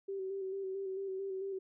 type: tone with vibrato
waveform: sine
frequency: 385.6 Hz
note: G4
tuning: 28 cents flat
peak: -36 dBFS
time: 0.08-1.59 s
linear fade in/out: 10 ms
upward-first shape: square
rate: 4.5 Hz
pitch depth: 28 cents each way
effects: none